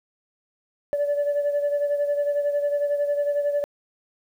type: beating tone pair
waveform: sine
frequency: 577 / 588 Hz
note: D5 / D5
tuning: -31 / +2 cents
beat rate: 11 Hz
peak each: -20 / -27 dBFS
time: 0.93-3.64 s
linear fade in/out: 0 ms
effects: tanh soft clip ceiling -17 dBFS + 9-bit